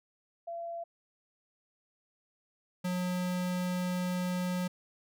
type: tone pair in turn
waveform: sine / square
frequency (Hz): 679 / 180.62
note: F5 / F#3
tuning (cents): -49 / -41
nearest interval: octave + major seventh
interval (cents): 2292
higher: first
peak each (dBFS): -36 / -31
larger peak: second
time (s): 0.47-0.84 / 2.84-4.68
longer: second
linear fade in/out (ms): 10
effects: none